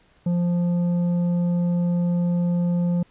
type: tone with tanh clipping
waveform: sine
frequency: 174.61 Hz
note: F3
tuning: in tune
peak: -20 dBFS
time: 0.26-3.03 s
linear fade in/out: 5 ms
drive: 7 dB
effects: pink hiss -59 dBFS RMS until 3.1 s + resampled to 8000 Hz